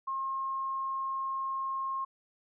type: tone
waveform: sine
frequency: 1072 Hz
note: C6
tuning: 42 cents sharp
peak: -31 dBFS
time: 0.07-2.05 s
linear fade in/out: 10 ms
effects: none